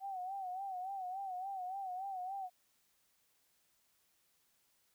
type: tone with vibrato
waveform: sine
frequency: 757 Hz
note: F#5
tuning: 39 cents sharp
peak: -39 dBFS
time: 0-2.5 s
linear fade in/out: 50 ms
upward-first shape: sine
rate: 3.5 Hz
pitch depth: 83 cents each way
effects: white hiss -75 dBFS RMS until 4.94 s